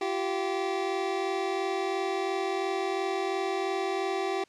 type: tone pair together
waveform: 25% pulse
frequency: 343.6 / 386.5 Hz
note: F4 / G4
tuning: -28 / -24 cents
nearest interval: major second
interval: 204 cents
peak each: -30 / -25 dBFS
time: 0.01-4.44 s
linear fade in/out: 5 ms
effects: white hiss -63 dBFS RMS until 4.48 s + low-pass 5000 Hz 12 dB/octave